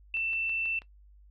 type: tone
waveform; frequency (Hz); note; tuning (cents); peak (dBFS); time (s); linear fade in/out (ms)
sine; 2673; E7; +23; -28; 0.14-0.79; 2
type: click train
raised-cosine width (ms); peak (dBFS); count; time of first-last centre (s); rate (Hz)
0.3; -33; 5; 0.17-0.819; 6.16
effects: noise-tail reverb RT60 0.1 s tail -17 dB re dry + added 50 Hz sine -53 dBFS peak until 1.3 s